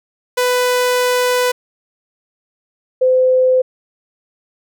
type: tone pair in turn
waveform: sawtooth / sine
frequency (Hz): 497.1 / 512.8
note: B4 / C5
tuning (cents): +11 / -35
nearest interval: minor second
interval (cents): 54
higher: second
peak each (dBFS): -9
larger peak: neither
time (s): 0.37-1.52 / 3.01-3.62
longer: first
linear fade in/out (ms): 10
effects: none